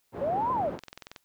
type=band-pass noise; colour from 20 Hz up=pink; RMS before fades=-37 dBFS; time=0.12-0.8 s; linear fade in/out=50 ms; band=140 to 790 Hz; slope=12 dB/octave
type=linear two-way sweep; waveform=sine; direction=up then down; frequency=523.3 to 1047 to 523.3 Hz; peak=-25 dBFS; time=0.21-0.7 s; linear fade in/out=10 ms; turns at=0.52 s
type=click train; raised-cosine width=0.2 ms; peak=-24 dBFS; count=9; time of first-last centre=0.79-1.162 s; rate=21.5 Hz
effects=white hiss -72 dBFS RMS until 1.24 s